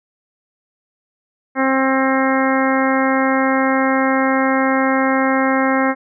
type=harmonic tone; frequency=265.8 Hz; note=C4; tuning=27 cents sharp; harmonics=1 / 2 / 3 / 4 / 5 / 6 / 7 / 8; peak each=-17 / -20 / -22 / -23 / -24 / -25 / -25 / -26 dBFS; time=1.55-5.95 s; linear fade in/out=50 ms; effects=none